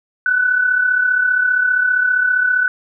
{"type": "tone pair together", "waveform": "sine", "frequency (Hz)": [1462.9, 1498], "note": ["F#6", "F#6"], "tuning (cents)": [-20, 21], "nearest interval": "unison", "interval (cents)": 41, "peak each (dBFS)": [-21, -13], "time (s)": [0.26, 2.68], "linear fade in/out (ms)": 2, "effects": []}